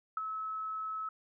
sine tone with ADSR envelope, 1295 Hz, E6, 31 cents flat, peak -28 dBFS, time 0.17-1.09 s, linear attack 3 ms, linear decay 15 ms, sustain -7 dB, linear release 4 ms, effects none

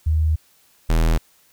sine / square tone pair in turn, 78.3 / 40.55 Hz, D#2 / E1, +11 / -28 cents, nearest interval major seventh, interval 1139 cents, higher first, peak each -15 dBFS, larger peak neither, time 0.06-0.36 / 0.89-1.18 s, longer first, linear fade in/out 10 ms, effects white hiss -57 dBFS RMS until 1.52 s

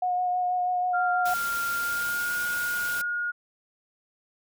sine tone with vibrato, 724 Hz, F#5, 38 cents flat, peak -23 dBFS, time 0.02-1.34 s, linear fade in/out 5 ms, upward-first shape sine, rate 6.2 Hz, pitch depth 14 cents each way
sine tone with pitch glide, 1392 to 1434.4 Hz, F6 to F6, -6 to +46 cents, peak -26 dBFS, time 0.93-3.32 s, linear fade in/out 20 ms, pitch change +52 cents, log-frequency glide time 1.71-2.36 s
white noise, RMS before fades -36 dBFS, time 1.25-3.02 s, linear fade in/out 10 ms
effects none

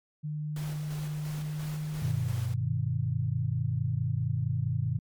sine tone with pitch glide, 150.9 to 153.8 Hz, D3 to D#3, +47 to -20 cents, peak -31 dBFS, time 0.23-2.74 s, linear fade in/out 20 ms, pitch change +33 cents, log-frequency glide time 1.05-2.22 s
pink noise with tremolo, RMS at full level -45 dBFS, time 0.56-2.54 s, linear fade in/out 2 ms, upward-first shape square, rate 2.9 Hz, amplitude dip 35%
sine chord, G augmented, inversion none, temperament just, 98 / 122.5 / 153.12 Hz, G2 / B2 / D#3, 0 / -14 / -27 cents, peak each -32 / -29 / -32 dBFS, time 2.02-4.99 s, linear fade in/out 5 ms
effects MP3 96 kbps

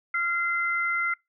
sine tone pair together, 1385 / 2062 Hz, F6 / C7, -15 / -26 cents, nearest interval perfect fifth, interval 689 cents, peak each -26 dBFS, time 0.14-1.14 s, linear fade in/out 5 ms, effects noise-tail reverb RT60 0.2 s tail -26 dB re dry

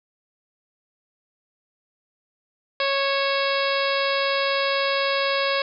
harmonic tone with a mistuned harmonic, 552 Hz, C#5, 7 cents flat, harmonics 1 / 2 / 3 / 4 / 5 / 6 / 7 / 8 / 9, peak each -24 / -27 / -29 / -30 / -31 / -32 / -32 / -33 / -34 dBFS, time 2.8-5.62 s, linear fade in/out 2 ms, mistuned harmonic 5, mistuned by -45 cents, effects none

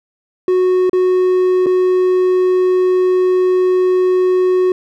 triangle tone with dropouts, 367.6 Hz, F#4, 11 cents flat, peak -8 dBFS, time 0.48-4.72 s, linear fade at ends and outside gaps 2 ms, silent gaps 0.896-0.931 / 1.661-1.666 s, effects none

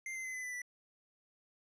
square tone with pitch steps, 2093 / 2068 / 2043 / 2018 / 1993.9 / 1969.8 Hz, C7 / C7 / C7 / B6 / B6 / B6, 0 / -21 / -42 / +37 / +16 / -5 cents, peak -40 dBFS, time 0.06-0.618 s, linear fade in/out 2 ms, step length 93 ms, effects low-pass 11000 Hz 12 dB/octave

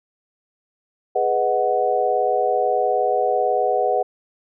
sine chord, G# minor seventh, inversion none, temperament equal, 415.3 / 493.9 / 622.3 / 740 Hz, G#4 / B4 / D#5 / F#5, 0 / 0 / 0 / 0 cents, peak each -24 / -22 / -24 / -20 dBFS, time 1.15-4.03 s, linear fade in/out 10 ms, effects none

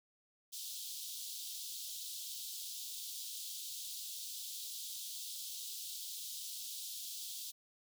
pink high-pass noise, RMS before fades -45 dBFS, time 0.52-7.52 s, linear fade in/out 20 ms, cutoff 3300 Hz, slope 48 dB/octave, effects none

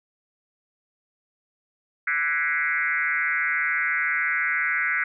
sine tone with frequency modulation, 1797 Hz, A6, 36 cents sharp, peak -21 dBFS, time 2.07-5.04 s, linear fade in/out 5 ms, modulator 154 Hz, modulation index 2.7, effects none

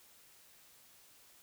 silence, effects white hiss -62 dBFS RMS until 1.42 s

